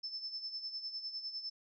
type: tone with tremolo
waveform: sine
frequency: 5274 Hz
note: E8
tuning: in tune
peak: -37 dBFS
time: 0.03-1.5 s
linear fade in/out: 10 ms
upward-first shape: sine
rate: 9.9 Hz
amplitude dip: 65%
effects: none